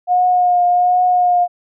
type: tone with vibrato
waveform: sine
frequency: 718 Hz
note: F5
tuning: 48 cents sharp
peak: -10 dBFS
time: 0.07-1.48 s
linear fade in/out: 50 ms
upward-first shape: triangle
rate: 1.3 Hz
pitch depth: 24 cents each way
effects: none